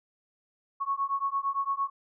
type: beating tone pair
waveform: sine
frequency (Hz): 1100 / 1108.8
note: C#6 / C#6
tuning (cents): -14 / 0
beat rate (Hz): 8.8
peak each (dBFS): -30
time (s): 0.8-1.9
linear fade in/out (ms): 20
effects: none